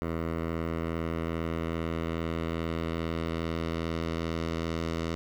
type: tone with low-pass filter sweep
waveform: 10% pulse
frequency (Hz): 82.41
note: E2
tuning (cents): 0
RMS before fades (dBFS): -32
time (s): 0.02-5.15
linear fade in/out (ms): 0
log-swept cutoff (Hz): 1800 to 5500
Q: 0.81
effects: 8-bit